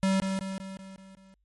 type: tone with echo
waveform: square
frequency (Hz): 192.1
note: G3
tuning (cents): -35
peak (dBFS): -23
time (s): 0.03-0.2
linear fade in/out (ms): 0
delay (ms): 190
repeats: 6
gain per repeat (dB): -5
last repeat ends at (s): 1.34
effects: added 50 Hz sine -68 dBFS peak until 1.44 s + MP3 48 kbps